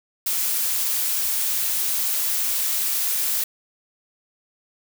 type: noise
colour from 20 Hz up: blue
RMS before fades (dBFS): -23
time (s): 0.26-3.44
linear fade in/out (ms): 5
effects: none